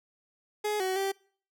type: tone with pitch steps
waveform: 30% pulse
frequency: 420.2 / 375.6 / 389.8 Hz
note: G#4 / F#4 / G4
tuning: +20 / +26 / -10 cents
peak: -25 dBFS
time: 0.64-1.12 s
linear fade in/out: 10 ms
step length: 160 ms
effects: noise-tail reverb RT60 0.5 s tail -25 dB re dry